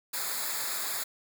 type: noise with comb filter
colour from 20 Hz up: white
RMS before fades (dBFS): -33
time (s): 0.13-1.04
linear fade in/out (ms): 10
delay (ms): 0.34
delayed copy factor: -0.8
effects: none